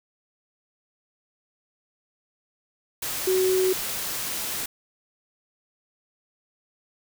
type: tone in noise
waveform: sine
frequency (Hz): 373.2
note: F#4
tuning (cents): +15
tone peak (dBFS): -19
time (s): 3.27-3.73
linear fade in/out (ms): 5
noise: white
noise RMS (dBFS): -30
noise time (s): 3.02-4.66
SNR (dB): +8
effects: none